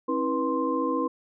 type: tone cluster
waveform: sine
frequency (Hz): 269 / 323.1 / 487.4 / 1048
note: C4 / E4 / B4 / C6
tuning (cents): +48 / -35 / -23 / +2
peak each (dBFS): -29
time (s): 0.08-1.08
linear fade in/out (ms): 10
effects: none